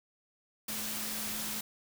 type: tone in noise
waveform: sine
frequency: 215 Hz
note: A3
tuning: 40 cents flat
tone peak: -45 dBFS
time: 0.68-1.61 s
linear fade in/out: 5 ms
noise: white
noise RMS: -37 dBFS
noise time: 0.68-1.61 s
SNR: -11 dB
effects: none